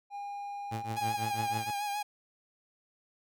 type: tone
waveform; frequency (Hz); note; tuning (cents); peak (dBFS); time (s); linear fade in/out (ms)
triangle; 810; G#5; -43; -35; 0.1-1.7; 50
type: tone with tremolo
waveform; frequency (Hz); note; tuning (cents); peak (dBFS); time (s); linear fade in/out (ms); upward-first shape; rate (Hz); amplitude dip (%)
sawtooth; 110.8; A2; +13; -29; 0.71-1.71; 10; triangle; 6.1; 100
type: tone with vibrato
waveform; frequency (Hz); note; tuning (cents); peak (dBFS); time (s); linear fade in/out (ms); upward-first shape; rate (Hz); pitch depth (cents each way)
45% pulse; 820; G#5; -22; -32; 0.96-2.03; 10; sine; 7.1; 38
effects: none